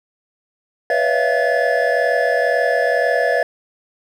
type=tone cluster; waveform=triangle; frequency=493.6 / 560 / 650 / 692 / 1724 Hz; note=B4 / C#5 / E5 / F5 / A6; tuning=-1 / +18 / -24 / -16 / -36 cents; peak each=-19 dBFS; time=0.9-3.43 s; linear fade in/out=2 ms; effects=none